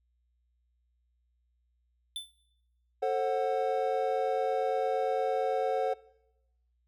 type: tone with exponential decay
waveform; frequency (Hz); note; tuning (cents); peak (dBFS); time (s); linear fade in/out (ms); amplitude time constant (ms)
square; 3520; A7; 0; -32; 2.16-2.38; 1; 46
type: chord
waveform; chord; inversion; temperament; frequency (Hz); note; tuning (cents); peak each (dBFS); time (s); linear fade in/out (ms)
triangle; F# diminished; first; just; 444 / 532.8 / 740; A4 / C5 / F#5; +16 / +31 / 0; -29; 3.02-5.94; 10
effects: noise-tail reverb RT60 0.9 s tail -21 dB re dry + added 60 Hz sine -70 dBFS peak until 6.87 s